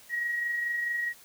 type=tone with amplitude modulation; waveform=sine; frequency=1900 Hz; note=A#6; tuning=33 cents sharp; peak=-26 dBFS; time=0.09-1.14 s; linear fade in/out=50 ms; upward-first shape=sine; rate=24.6 Hz; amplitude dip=35%; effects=white hiss -54 dBFS RMS until 1.24 s